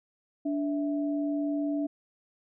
sine tone pair together, 290.7 / 656 Hz, D4 / E5, -18 / -9 cents, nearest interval octave + major second, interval 1409 cents, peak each -27 / -36 dBFS, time 0.45-1.87 s, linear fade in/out 10 ms, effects none

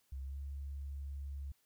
sine tone with pitch glide, 66.9 to 69.82 Hz, C2 to C#2, +39 to +13 cents, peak -40 dBFS, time 0.12-1.52 s, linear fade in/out 5 ms, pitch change +74 cents, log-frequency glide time 0.23-0.38 s, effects white hiss -75 dBFS RMS until 1.65 s

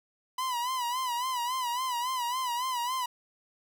45% pulse tone with vibrato, 995 Hz, B5, 13 cents sharp, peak -29 dBFS, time 0.38-3.06 s, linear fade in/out 5 ms, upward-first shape sine, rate 3.6 Hz, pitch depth 89 cents each way, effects none

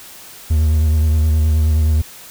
triangle tone with vibrato, 77.7 Hz, D#2, 2 cents flat, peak -9 dBFS, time 0.5-2.02 s, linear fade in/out 10 ms, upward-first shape triangle, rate 9.5 Hz, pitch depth 46 cents each way, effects white hiss -38 dBFS RMS until 2.3 s

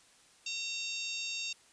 harmonic tone with a mistuned harmonic, 923 Hz, A#5, 17 cents flat, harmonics 3 / 4 / 5 / 6 / 7 / 8, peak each -39 / -41 / -43 / -45 / -46 / -47 dBFS, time 0.46-1.53 s, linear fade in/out 5 ms, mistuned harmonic 3, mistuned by -28 cents, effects white hiss -62 dBFS RMS until 1.72 s + resampled to 22050 Hz

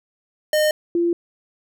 square / sine tone pair in turn, 611 / 342.9 Hz, D#5 / F4, -32 / -32 cents, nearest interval minor seventh, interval 1000 cents, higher first, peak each -16 dBFS, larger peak neither, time 0.53-0.71 / 0.95-1.13 s, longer neither, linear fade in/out 2 ms, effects none

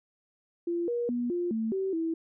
sine tone with pitch steps, 343.2 / 477.2 / 242.2 / 350.8 / 222.9 / 383.7 / 327 Hz, F4 / A#4 / B3 / F4 / A3 / G4 / E4, -30 / +41 / -34 / +8 / +23 / -37 / -14 cents, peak -27 dBFS, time 0.67-2.14 s, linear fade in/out 5 ms, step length 210 ms, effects none

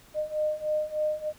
sine beating tone pair, 609 / 612.3 Hz, D#5 / D#5, -37 / -28 cents, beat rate 3.3 Hz, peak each -30 / -28 dBFS, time 0.14-1.33 s, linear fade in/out 50 ms, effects pink hiss -55 dBFS RMS until 1.38 s

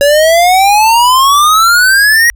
square exponential sweep, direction up, 560 to 1913 Hz, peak -5 dBFS, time 0.01-2.3 s, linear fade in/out 0 ms, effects added 50 Hz sine -34 dBFS peak until 2.35 s

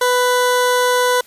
20% pulse tone, 496.3 Hz, B4, 8 cents sharp, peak -8 dBFS, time 0.01-1.21 s, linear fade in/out 5 ms, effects white hiss -47 dBFS RMS until 1.26 s + resampled to 32000 Hz

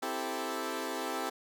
15% pulse chord, A minor seventh, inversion first, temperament equal, 261.6 / 329.6 / 392 / 440 Hz, C4 / E4 / G4 / A4, 0 / 0 / 0 / 0 cents, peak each -33 dBFS, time 0.02-1.3 s, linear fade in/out 10 ms, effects none

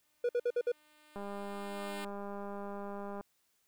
5% pulse tone with exponential growth, 302.5 Hz, D#4, 49 cents flat, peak -30 dBFS, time 0.02-2.05 s, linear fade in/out 5 ms, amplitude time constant 440 ms
triangle tone bursts, 483.6 Hz, B4, 36 cents flat, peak -26 dBFS, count 5, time 0.24-0.719 s, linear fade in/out 5 ms, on 51 ms, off 56 ms
click train, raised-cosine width 1 ms, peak -30 dBFS, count 413, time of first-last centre 1.16-3.21 s, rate 201 Hz
effects white hiss -75 dBFS RMS until 3.67 s

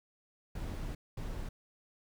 brown noise bursts at uneven times, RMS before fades -39 dBFS, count 2, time 0.55-0.95 / 1.17-1.49 s, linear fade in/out 5 ms, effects none

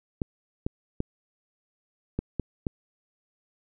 clicks, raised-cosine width 3 ms, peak -14 dBFS, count 6, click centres 0.218 / 0.665 / 1.004 / 2.19 / 2.397 / 2.668 s, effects none

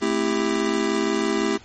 square chord, A minor seventh, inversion none, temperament just, 220 / 264 / 330 / 396 Hz, A3 / C4 / E4 / G4, 0 / +16 / +2 / +18 cents, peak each -27 / -29 / -26 / -25 dBFS, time 0.01-1.58 s, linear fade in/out 20 ms, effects pink hiss -48 dBFS RMS until 1.64 s + MP3 32 kbps

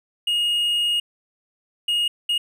triangle tone bursts at uneven times, 2865 Hz, F7, 44 cents sharp, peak -17 dBFS, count 3, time 0.27-1 / 1.88-2.08 / 2.29-2.38 s, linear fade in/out 5 ms, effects none

